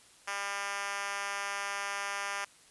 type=tone with high-pass filter; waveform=5% pulse; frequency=200 Hz; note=G3; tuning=35 cents sharp; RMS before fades=-36 dBFS; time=0.27-2.45 s; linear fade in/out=10 ms; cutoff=890 Hz; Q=0.93; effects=white hiss -59 dBFS RMS until 2.7 s + resampled to 24000 Hz